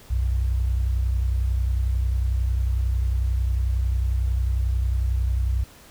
sine tone pair together, 62.4 / 93.49 Hz, B1 / F#2, +19 / +18 cents, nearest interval perfect fifth, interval 699 cents, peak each -20 / -28 dBFS, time 0.1-5.64 s, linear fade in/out 10 ms, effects pink hiss -49 dBFS RMS until 5.9 s

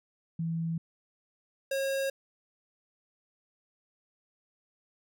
sine / square tone pair in turn, 164.81 / 542.9 Hz, E3 / C#5, 0 / -36 cents, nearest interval octave + major sixth, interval 2064 cents, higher second, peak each -29 / -29 dBFS, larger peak neither, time 0.39-0.78 / 1.71-2.1 s, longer neither, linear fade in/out 5 ms, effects none

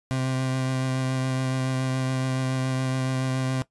30% pulse tone with vibrato, 130.5 Hz, C3, 4 cents flat, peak -21 dBFS, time 0.11-3.62 s, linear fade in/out 0 ms, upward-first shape triangle, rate 7.1 Hz, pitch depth 15 cents each way, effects noise-tail reverb RT60 0.1 s tail -17 dB re dry + resampled to 24000 Hz

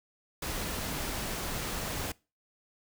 pink noise, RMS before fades -35 dBFS, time 0.42-2.12 s, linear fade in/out 5 ms, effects noise-tail reverb RT60 0.3 s tail -23 dB re dry

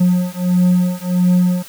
triangle beating tone pair, 179.2 / 180.7 Hz, F3 / F#3, +45 / -41 cents, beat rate 1.5 Hz, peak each -13 dBFS, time 0-1.63 s, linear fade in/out 10 ms, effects white hiss -38 dBFS RMS until 1.68 s

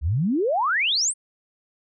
sine exponential sweep, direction up, 65.6 to 9300 Hz, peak -19 dBFS, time 0.01-1.14 s, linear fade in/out 50 ms, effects none

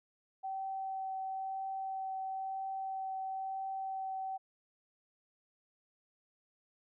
sine tone with vibrato, 768 Hz, G5, 36 cents flat, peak -36 dBFS, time 0.43-4.38 s, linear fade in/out 20 ms, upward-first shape triangle, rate 1 Hz, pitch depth 9 cents each way, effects none

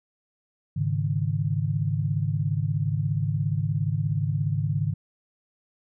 sine chord, Ab suspended fourth, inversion none, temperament equal, 103.83 / 138.59 / 155.56 Hz, Ab2 / Db3 / Eb3, 0 / 0 / 0 cents, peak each -27 dBFS, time 0.76-4.94 s, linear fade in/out 10 ms, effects none

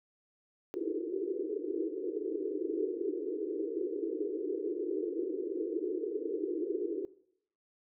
pink band-pass noise, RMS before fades -35 dBFS, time 0.74-7.05 s, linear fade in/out 0 ms, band 310 to 460 Hz, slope 96 dB/octave, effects noise-tail reverb RT60 0.7 s tail -20 dB re dry

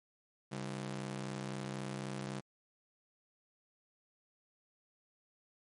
sawtooth ring-modulated tone, 167.2 Hz, E3, 25 cents sharp, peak -32 dBFS, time 0.51-2.41 s, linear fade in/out 20 ms, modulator 31.9 Hz, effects MP3 48 kbps

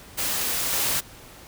white noise with level steps, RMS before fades -26 / -24 dBFS, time 0.17-1.01 s, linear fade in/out 20 ms, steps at 0.72 s, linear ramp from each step 10 ms, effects pink hiss -46 dBFS RMS until 1.47 s

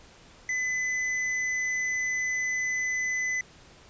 sine tone with hard clipping, 2011 Hz, B6, 31 cents sharp, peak -28 dBFS, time 0.49-3.41 s, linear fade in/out 2 ms, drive 10 dB, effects pink hiss -53 dBFS RMS until 3.89 s + resampled to 16000 Hz

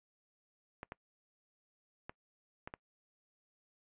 clicks, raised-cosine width 0.5 ms, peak -28 dBFS, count 5, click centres 0.831 / 0.921 / 2.095 / 2.675 / 2.739 s, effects noise-tail reverb RT60 0.1 s tail -24 dB re dry + resampled to 8000 Hz

